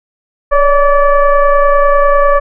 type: tone with frequency modulation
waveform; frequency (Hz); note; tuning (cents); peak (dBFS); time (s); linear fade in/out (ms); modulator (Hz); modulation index
sine; 568; C#5; +42; -5; 0.51-2.4; 20; 583; 1.3
effects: none